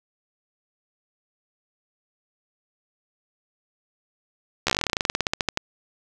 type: slowing click train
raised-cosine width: 0.2 ms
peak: -4 dBFS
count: 24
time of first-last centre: 4.67-5.574 s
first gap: 13 ms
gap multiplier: 1.09
effects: none